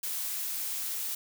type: noise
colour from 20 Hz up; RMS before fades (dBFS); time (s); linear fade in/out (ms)
blue; -34; 0.03-1.15; 5
effects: none